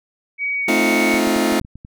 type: tone with pitch glide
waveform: sine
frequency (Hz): 2261 to 2221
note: C#7 to C#7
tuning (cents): +34 to +3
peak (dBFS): -19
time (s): 0.38-1.21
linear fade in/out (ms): 50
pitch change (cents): -31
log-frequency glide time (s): 0.54-0.74
type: chord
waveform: sawtooth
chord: F dominant seventh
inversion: first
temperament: just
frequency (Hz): 218.3 / 261.9 / 314.3 / 349.2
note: A3 / C4 / Eb4 / F4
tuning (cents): -13 / +2 / +18 / 0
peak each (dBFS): -17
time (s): 0.68-1.6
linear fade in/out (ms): 5
type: clicks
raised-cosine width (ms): 5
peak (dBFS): -25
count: 8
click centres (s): 1.143 / 1.273 / 1.363 / 1.523 / 1.614 / 1.649 / 1.756 / 1.849
effects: none